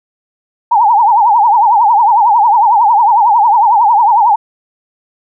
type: tone with vibrato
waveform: sine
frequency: 884 Hz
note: A5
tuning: 8 cents sharp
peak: -5 dBFS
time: 0.71-4.36 s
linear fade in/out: 10 ms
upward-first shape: triangle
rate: 11 Hz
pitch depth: 200 cents each way
effects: none